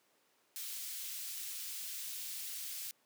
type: high-pass noise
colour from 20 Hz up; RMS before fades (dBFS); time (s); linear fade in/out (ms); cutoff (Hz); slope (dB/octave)
white; -43; 0.56-2.91; 0; 2800; 12
effects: pink hiss -72 dBFS RMS until 3.05 s + high-pass 300 Hz 12 dB/octave